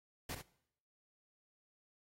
pink noise with echo, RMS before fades -43 dBFS, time 0.29-0.35 s, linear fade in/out 5 ms, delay 66 ms, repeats 1, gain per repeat -7 dB, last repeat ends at 0.416 s, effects noise-tail reverb RT60 0.7 s tail -20 dB re dry + AAC 48 kbps

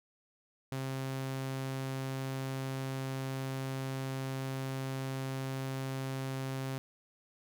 sawtooth tone, 133.3 Hz, C3, 33 cents sharp, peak -31 dBFS, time 0.72-6.78 s, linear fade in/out 0 ms, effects none

